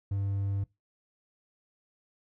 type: tone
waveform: triangle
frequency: 99 Hz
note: G2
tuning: 18 cents sharp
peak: -26 dBFS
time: 0.11-0.64 s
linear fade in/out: 5 ms
effects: noise-tail reverb RT60 0.2 s tail -21 dB re dry